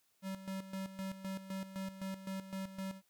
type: tone with tremolo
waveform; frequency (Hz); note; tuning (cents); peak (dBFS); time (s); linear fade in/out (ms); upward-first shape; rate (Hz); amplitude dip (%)
square; 191.7; G3; -38; -39; 0.22-3.02; 50; square; 3.9; 70
effects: white hiss -75 dBFS RMS until 3.09 s